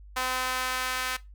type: tone with high-pass filter sweep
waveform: sawtooth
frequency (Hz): 256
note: C4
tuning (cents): -38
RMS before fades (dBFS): -30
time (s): 0.16-1.17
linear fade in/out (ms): 10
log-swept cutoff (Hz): 1000 to 1500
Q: 1.2
effects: noise-tail reverb RT60 0.2 s tail -18 dB re dry + added 50 Hz sine -45 dBFS peak until 1.34 s